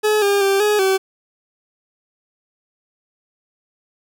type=tone with pitch steps; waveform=40% pulse; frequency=425.6 / 402.2 / 392.5 / 419.2 / 383.1 Hz; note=G#4 / G4 / G4 / G#4 / G4; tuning=+42 / +44 / +2 / +16 / -40 cents; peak=-13 dBFS; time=0.03-0.98 s; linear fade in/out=20 ms; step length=190 ms; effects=none